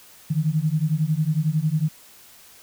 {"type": "beating tone pair", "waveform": "sine", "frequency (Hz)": [150.1, 161.1], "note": ["D3", "E3"], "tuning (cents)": [38, -39], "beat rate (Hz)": 11, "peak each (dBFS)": -22, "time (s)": [0.3, 1.89], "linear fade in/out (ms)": 10, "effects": ["white hiss -49 dBFS RMS until 2.62 s"]}